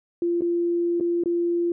sine tone with dropouts, 344.4 Hz, F4, 24 cents flat, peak -20 dBFS, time 0.22-1.72 s, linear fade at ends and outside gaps 2 ms, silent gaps 0.409-0.419 / 1-1.008 / 1.237-1.258 s, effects none

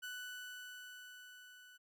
30% pulse tone with level ramp, 1489 Hz, F#6, 11 cents sharp, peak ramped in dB -40 to -55 dBFS, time 0.02-1.78 s, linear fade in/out 20 ms, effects none

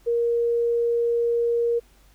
sine tone, 470 Hz, A#4, 14 cents sharp, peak -19 dBFS, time 0.06-1.8 s, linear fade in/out 20 ms, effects added 48 Hz sine -54 dBFS peak until 2.14 s + pink hiss -59 dBFS RMS until 2.14 s

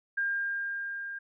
sine tone with level ramp, 1605 Hz, G6, 40 cents sharp, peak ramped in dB -26 to -36 dBFS, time 0.17-1.19 s, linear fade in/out 10 ms, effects none

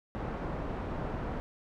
pink low-pass noise, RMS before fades -36 dBFS, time 0.15-1.4 s, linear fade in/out 0 ms, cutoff 1100 Hz, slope 12 dB/octave, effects none

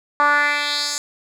10% pulse tone with band-pass filter sweep, 291.5 Hz, D4, 13 cents flat, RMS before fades -19 dBFS, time 0.2-0.98 s, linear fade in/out 0 ms, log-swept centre 1100 to 6800 Hz, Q 2.6, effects none

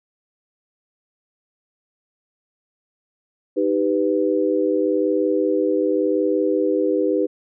sine chord, Eb augmented, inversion none, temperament equal with one note detuned, 311.1 / 392 / 497.3 Hz, Eb4 / G4 / B4, 0 / 0 / +12 cents, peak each -21 dBFS, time 3.56-7.27 s, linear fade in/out 20 ms, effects none

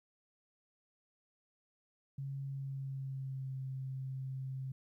sine tone with pitch glide, 137.3 to 132.47 Hz, C#3 to C3, -16 to +22 cents, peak -38 dBFS, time 2.18-4.72 s, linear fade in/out 5 ms, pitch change -62 cents, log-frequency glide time 2.44-3.56 s, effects 13-bit

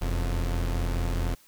45% pulse tone pair together, 42.16 / 89.1 Hz, E1 / F2, +40 / +35 cents, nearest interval octave + minor second, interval 1295 cents, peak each -26 / -31 dBFS, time 0.01-1.35 s, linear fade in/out 10 ms, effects white hiss -58 dBFS RMS until 1.47 s

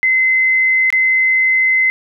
sine tone with dropouts, 2054 Hz, C7, 33 cents flat, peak -10 dBFS, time 0.03-1.9 s, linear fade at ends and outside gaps 0 ms, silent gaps 0.903-0.926 s, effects none

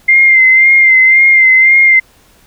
sine tone with vibrato, 2093 Hz, C7, in tune, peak -3 dBFS, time 0.08-2 s, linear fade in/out 10 ms, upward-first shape sine, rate 1.9 Hz, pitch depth 35 cents each way, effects pink hiss -47 dBFS RMS until 2.46 s

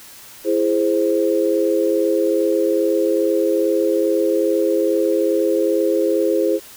sine chord, E augmented, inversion none, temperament equal with one note detuned, 332.9 / 415.3 / 523.3 Hz, E4 / G#4 / B#4, +17 / 0 / 0 cents, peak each -19 dBFS, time 0.44-6.6 s, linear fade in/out 50 ms, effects white hiss -41 dBFS RMS until 6.76 s

